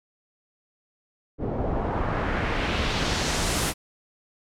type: noise with low-pass filter sweep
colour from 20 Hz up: pink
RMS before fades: -26 dBFS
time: 1.38-3.74 s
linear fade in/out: 50 ms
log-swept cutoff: 480 to 12000 Hz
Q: 1.2
effects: none